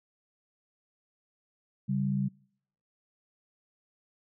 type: tone pair together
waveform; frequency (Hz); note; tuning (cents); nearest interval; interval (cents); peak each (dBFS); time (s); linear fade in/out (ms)
sine; 138.03 / 196; C#3 / G3; -7 / 0; tritone; 607; -29 / -29; 1.88-2.29; 20
effects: noise-tail reverb RT60 0.7 s tail -26 dB re dry